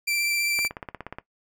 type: tone with vibrato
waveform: sawtooth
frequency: 2349 Hz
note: D7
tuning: in tune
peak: -20 dBFS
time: 0.07-0.68 s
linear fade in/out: 10 ms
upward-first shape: sine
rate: 15 Hz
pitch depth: 15 cents each way
type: click train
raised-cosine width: 0.5 ms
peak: -19 dBFS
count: 11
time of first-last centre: 0.59-1.185 s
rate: 16.8 Hz
effects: noise-tail reverb RT60 0.1 s tail -17 dB re dry